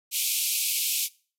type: band-pass noise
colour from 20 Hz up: white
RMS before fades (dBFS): -27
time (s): 0.11-1.09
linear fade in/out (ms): 50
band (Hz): 2300 to 15000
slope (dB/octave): 96
effects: noise-tail reverb RT60 0.4 s tail -22 dB re dry